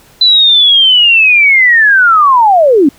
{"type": "linear sweep", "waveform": "sine", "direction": "down", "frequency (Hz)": [4023, 256], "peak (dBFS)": -3, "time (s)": [0.21, 2.89], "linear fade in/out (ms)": 5, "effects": ["pink hiss -43 dBFS RMS until 2.98 s"]}